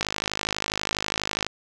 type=click train; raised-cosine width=0.2 ms; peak=-7 dBFS; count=77; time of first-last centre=0.01-1.466 s; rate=52.2 Hz; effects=none